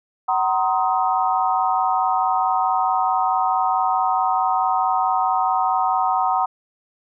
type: chord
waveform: sine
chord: C half-diminished seventh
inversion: second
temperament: just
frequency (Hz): 753.5 / 941.9 / 1046.5 / 1255.8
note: Gb5 / Bb5 / C6 / Eb6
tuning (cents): +31 / +18 / 0 / +16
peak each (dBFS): -20 / -22 / -25 / -24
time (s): 0.28-6.46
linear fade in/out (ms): 10
effects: none